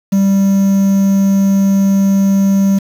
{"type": "tone with quantisation", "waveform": "triangle", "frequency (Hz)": 195.8, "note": "G3", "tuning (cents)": -2, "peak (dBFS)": -6, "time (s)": [0.12, 2.79], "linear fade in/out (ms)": 10, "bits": 5, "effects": []}